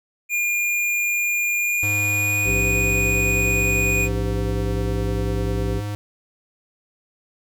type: tone with pitch glide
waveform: square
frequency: 2417 to 2466 Hz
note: D7 to D#7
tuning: +49 to -16 cents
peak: -20 dBFS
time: 0.29-4.09 s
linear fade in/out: 50 ms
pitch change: +35 cents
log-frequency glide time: 1.59-2.48 s
type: tone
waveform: square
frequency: 103.5 Hz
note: G#2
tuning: 5 cents flat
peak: -26 dBFS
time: 1.83-5.95 s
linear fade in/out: 0 ms
type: harmonic tone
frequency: 56.4 Hz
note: A1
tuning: 44 cents sharp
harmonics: 1 / 3 / 5 / 7 / 9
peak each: -24 / -29 / -33 / -28 / -33 dBFS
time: 2.44-5.82 s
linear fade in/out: 50 ms
effects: none